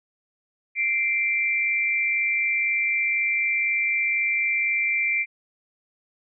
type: tone pair together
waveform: sine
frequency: 2093 / 2349 Hz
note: C7 / D7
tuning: 0 / 0 cents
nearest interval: major second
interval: 200 cents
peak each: -25 / -22 dBFS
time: 0.75-5.26 s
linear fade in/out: 50 ms
effects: none